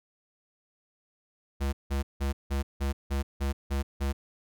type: tone bursts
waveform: square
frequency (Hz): 68.9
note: C#2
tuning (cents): -10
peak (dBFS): -27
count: 9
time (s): 1.6-4.13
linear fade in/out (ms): 20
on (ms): 130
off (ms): 170
effects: none